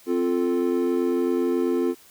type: chord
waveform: triangle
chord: F major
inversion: second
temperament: equal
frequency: 261.6 / 349.2 / 440 Hz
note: C4 / F4 / A4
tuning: 0 / 0 / 0 cents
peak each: -23 / -21 / -25 dBFS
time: 0.06-1.95 s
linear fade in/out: 50 ms
effects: white hiss -52 dBFS RMS until 2.1 s